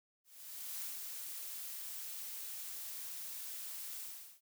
blue noise with ADSR envelope, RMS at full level -42 dBFS, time 0.24-4.41 s, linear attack 580 ms, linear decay 140 ms, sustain -3 dB, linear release 410 ms, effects none

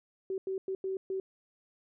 sine tone bursts at uneven times, 381.7 Hz, G4, 46 cents flat, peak -31 dBFS, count 5, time 0.3-0.38 / 0.47-0.58 / 0.68-0.75 / 0.84-0.97 / 1.1-1.2 s, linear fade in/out 2 ms, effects none

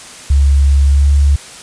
sine tone with pitch glide, 69.7 to 71.04 Hz, C#2 to C#2, +10 to +43 cents, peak -6 dBFS, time 0.3-1.36 s, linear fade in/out 5 ms, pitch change +33 cents, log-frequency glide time 0.87-1.09 s, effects white hiss -33 dBFS RMS until 1.62 s + resampled to 22050 Hz

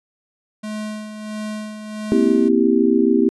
square tone with tremolo, 213.6 Hz, G#3, 49 cents sharp, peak -25 dBFS, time 0.63-2.49 s, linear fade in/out 10 ms, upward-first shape sine, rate 1.5 Hz, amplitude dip 55%
sine chord, C dominant seventh, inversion third, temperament just, 235.5 / 261.6 / 327 / 392.4 Hz, Bb3 / C4 / E4 / G4, +18 / 0 / -14 / +2 cents, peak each -18 dBFS, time 2.12-3.29 s, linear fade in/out 0 ms
effects resampled to 24000 Hz

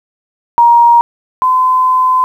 sine tone pair in turn, 943 / 1022 Hz, A#5 / C6, +20 / -41 cents, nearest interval minor second, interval 139 cents, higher second, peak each -3 / -7 dBFS, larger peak first, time 0.58-1.01 / 1.42-2.24 s, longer second, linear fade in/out 0 ms, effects 7-bit

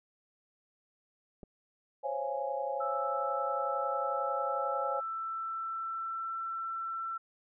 clicks, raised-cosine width 2 ms, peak -34 / -41 dBFS, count 2, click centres 1.432 / 1.437 s
sine chord, Db major seventh, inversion third, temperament equal with one note detuned, 523.3 / 554.4 / 684.9 / 830.6 Hz, C5 / Db5 / F5 / Ab5, 0 / 0 / -34 / 0 cents, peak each -38 / -36 / -41 / -36 dBFS, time 2.03-5.01 s, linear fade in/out 20 ms
sine tone with pitch glide, 1318.5 to 1341.5 Hz, E6 to E6, 0 to +30 cents, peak -34 dBFS, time 2.8-7.18 s, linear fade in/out 10 ms, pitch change +30 cents, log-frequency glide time 4.09-6.4 s
effects none

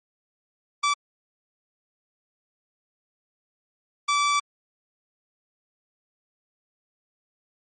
sawtooth tone bursts at uneven times, 1158 Hz, D6, 25 cents flat, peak -16 dBFS, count 2, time 0.83-0.94 / 4.08-4.4 s, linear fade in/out 10 ms, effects MP3 32 kbps

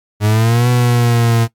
40% pulse linear two-way sweep, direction up then down, 103.6 to 123.47 to 114.3 Hz, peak -9 dBFS, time 0.2-1.48 s, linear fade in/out 50 ms, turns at 0.69 s, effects noise-tail reverb RT60 0.1 s tail -19 dB re dry + MP3 96 kbps

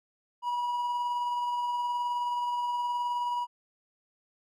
triangle tone with tremolo, 969 Hz, B5, 33 cents flat, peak -25 dBFS, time 0.42-3.47 s, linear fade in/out 50 ms, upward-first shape sine, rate 19 Hz, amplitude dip 25%, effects none

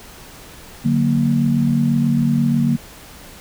sine chord, D augmented, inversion none, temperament equal, 146.83 / 185 / 233.1 Hz, D3 / F#3 / A#3, 0 / 0 / 0 cents, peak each -18 / -22 / -16 dBFS, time 0.84-2.77 s, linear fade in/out 20 ms, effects pink hiss -40 dBFS RMS until 3.4 s

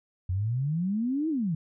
sine exponential two-way sweep, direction up then down, 87.31 to 329.6 to 150.6 Hz, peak -25 dBFS, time 0.29-1.55 s, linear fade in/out 5 ms, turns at 1.29 s, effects none

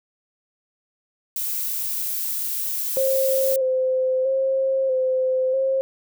violet noise, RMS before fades -26 dBFS, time 1.36-3.56 s, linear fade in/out 2 ms
sine tone with vibrato, 525 Hz, C5, 6 cents sharp, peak -18 dBFS, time 2.97-5.81 s, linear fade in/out 0 ms, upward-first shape square, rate 0.78 Hz, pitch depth 26 cents each way
effects none

